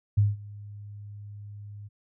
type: tone with ADSR envelope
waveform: sine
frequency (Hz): 102.9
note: G#2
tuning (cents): -16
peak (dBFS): -16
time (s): 0.17-1.89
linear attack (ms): 12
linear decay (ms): 180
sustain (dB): -23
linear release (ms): 24
effects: none